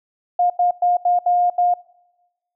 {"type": "tone bursts at uneven times", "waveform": "sine", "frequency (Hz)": 710, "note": "F5", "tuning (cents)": 28, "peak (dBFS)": -13, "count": 6, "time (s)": [[0.39, 0.5], [0.59, 0.71], [0.82, 0.97], [1.05, 1.19], [1.26, 1.5], [1.58, 1.74]], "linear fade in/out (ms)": 5, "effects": ["noise-tail reverb RT60 1.0 s tail -22 dB re dry"]}